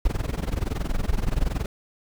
brown noise with amplitude modulation, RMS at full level -21 dBFS, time 0.05-1.66 s, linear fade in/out 2 ms, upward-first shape sine, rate 21.3 Hz, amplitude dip 90%, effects none

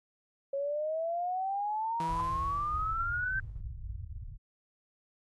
sine exponential sweep, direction up, 547 to 1568 Hz, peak -30 dBFS, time 0.53-3.4 s, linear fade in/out 5 ms
sawtooth tone with exponential decay, 164.81 Hz, E3, in tune, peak -32 dBFS, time 2-3.61 s, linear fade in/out 0 ms, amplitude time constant 350 ms
pink low-pass noise, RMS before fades -40 dBFS, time 2.06-4.38 s, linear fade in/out 50 ms, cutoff 120 Hz, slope 48 dB/octave
effects AAC 32 kbps

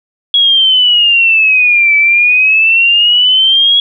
sine exponential two-way sweep, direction down then up, 3341 to 2300 to 3341 Hz, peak -5 dBFS, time 0.34-3.8 s, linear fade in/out 2 ms, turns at 1.96 s, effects none

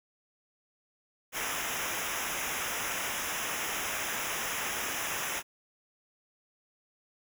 pink noise with comb filter, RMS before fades -34 dBFS, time 1.32-5.43 s, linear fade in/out 50 ms, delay 0.23 ms, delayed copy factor -0.9, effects none

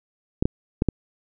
clicks, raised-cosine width 3 ms, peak -6 dBFS, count 4, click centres 0.425 / 0.455 / 0.821 / 0.887 s, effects none

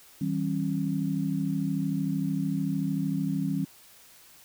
sine tone cluster, 159.2 / 192.5 / 271.5 Hz, D#3 / G3 / C#4, +40 / -31 / -36 cents, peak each -30 dBFS, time 0.21-3.65 s, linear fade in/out 5 ms, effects white hiss -54 dBFS RMS until 4.44 s

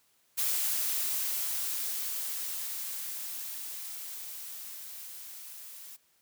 blue noise with level ramp, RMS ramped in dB -29 to -47 dBFS, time 0.37-5.97 s, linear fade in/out 20 ms, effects white hiss -69 dBFS RMS until 6.21 s + high-pass 60 Hz 12 dB/octave

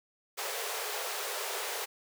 pink high-pass noise, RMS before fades -36 dBFS, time 0.37-1.86 s, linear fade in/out 20 ms, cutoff 390 Hz, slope 96 dB/octave, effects none

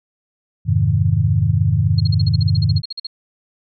sine chord, F minor seventh, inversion none, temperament equal, 87.31 / 103.83 / 130.81 / 155.56 Hz, F2 / Ab2 / C3 / Eb3, 0 / 0 / 0 / 0 cents, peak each -20 / -16 / -20 / -19 dBFS, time 0.65-2.82 s, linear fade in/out 50 ms
sine tone bursts, 4267 Hz, C8, 33 cents sharp, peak -23 dBFS, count 16, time 1.98-3.069 s, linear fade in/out 5 ms, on 24 ms, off 47 ms
effects none

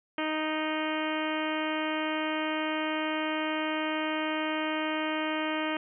harmonic tone with a mistuned harmonic, 311.1 Hz, D#4, in tune, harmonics 1 / 2 / 3 / 4 / 5 / 6 / 7 / 8 / 9 / 10, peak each -32 / -35 / -37 / -38 / -39 / -40 / -40 / -41 / -42 / -42 dBFS, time 0.18-5.77 s, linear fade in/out 2 ms, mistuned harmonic 8, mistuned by -18 cents, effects none

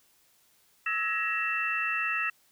sine tone cluster, 1306 / 1684 / 1889 / 2671 Hz, E6 / G#6 / A#6 / E7, -17 / +24 / +22 / +22 cents, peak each -33 / -37 / -32 / -30 dBFS, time 0.86-2.3 s, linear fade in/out 5 ms, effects white hiss -65 dBFS RMS until 2.51 s

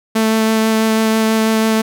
sawtooth tone with vibrato, 220.9 Hz, A3, 7 cents sharp, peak -8 dBFS, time 0.15-1.82 s, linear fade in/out 10 ms, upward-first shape sine, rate 6.1 Hz, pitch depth 9 cents each way, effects none

